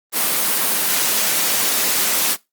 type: high-pass noise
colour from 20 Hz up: white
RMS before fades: -18 dBFS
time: 0.12-2.37 s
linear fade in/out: 50 ms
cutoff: 170 Hz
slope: 24 dB/octave
effects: noise-tail reverb RT60 0.2 s tail -21 dB re dry + Opus 24 kbps